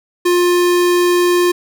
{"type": "tone", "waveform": "square", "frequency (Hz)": 353.4, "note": "F4", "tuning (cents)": 21, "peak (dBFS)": -11, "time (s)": [0.25, 1.52], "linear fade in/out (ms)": 10, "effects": []}